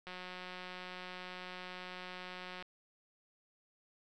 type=click train; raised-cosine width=0.3 ms; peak=-30 dBFS; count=466; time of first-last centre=0.07-2.625 s; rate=182 Hz; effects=none